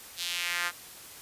sawtooth tone with high-pass filter sweep, 174.61 Hz, F3, in tune, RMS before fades -32 dBFS, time 0.16-0.72 s, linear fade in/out 50 ms, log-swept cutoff 4000 to 1400 Hz, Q 2, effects white hiss -47 dBFS RMS until 1.21 s + resampled to 32000 Hz

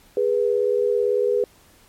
sine tone pair together, 412 / 490 Hz, G#4 / B4, -14 / -14 cents, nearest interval minor third, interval 300 cents, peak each -20 dBFS, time 0.17-1.44 s, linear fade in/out 2 ms, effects pink hiss -54 dBFS RMS until 1.88 s + MP3 64 kbps

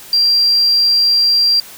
triangle tone, 4741 Hz, D8, 16 cents sharp, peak -6 dBFS, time 0.13-1.6 s, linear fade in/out 2 ms, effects tanh soft clip ceiling -7 dBFS + white hiss -36 dBFS RMS until 1.77 s

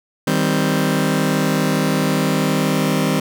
sawtooth chord, C minor, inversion first, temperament just, 156.98 / 196.22 / 261.6 Hz, Eb3 / G3 / C4, +16 / +2 / 0 cents, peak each -16 dBFS, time 0.27-3.2 s, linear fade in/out 5 ms, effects none

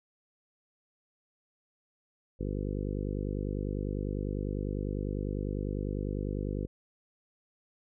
harmonic tone, 50 Hz, G1, 35 cents sharp, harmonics 1 / 2 / 3 / 4 / 5 / 6 / 7 / 8 / 9 / 10, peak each -35 / -38 / -40 / -41 / -42 / -43 / -43 / -44 / -45 / -45 dBFS, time 2.39-6.67 s, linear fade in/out 20 ms, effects none

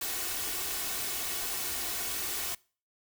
white noise with comb filter, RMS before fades -34 dBFS, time 0.01-2.55 s, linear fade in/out 5 ms, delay 2.7 ms, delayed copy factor +0.55, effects noise-tail reverb RT60 0.4 s tail -24 dB re dry

